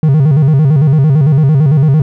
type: tone with vibrato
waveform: triangle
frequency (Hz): 145.2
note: D3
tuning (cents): -19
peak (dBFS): -3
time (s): 0.03-2.02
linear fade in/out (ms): 2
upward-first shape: square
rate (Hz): 8.9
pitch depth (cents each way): 130
effects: none